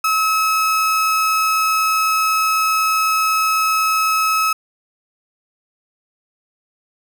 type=tone; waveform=35% pulse; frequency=1289 Hz; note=E6; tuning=39 cents flat; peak=-13 dBFS; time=0.04-4.53 s; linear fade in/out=5 ms; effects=none